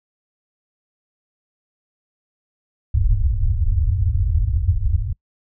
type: low-pass noise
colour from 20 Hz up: white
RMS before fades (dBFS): -18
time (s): 2.94-5.13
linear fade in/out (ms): 5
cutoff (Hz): 110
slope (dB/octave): 96
effects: noise-tail reverb RT60 0.1 s tail -25 dB re dry